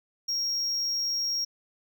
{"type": "tone", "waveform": "triangle", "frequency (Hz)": 5588, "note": "F8", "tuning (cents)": 0, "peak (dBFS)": -25, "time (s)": [0.28, 1.45], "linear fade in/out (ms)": 10, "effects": []}